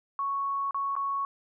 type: tone with dropouts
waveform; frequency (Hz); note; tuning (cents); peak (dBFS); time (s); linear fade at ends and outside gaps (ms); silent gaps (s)
sine; 1108.7; C#6; 0; -27; 0.19-1.25; 1; 0.709-0.745 / 0.954-0.964
effects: none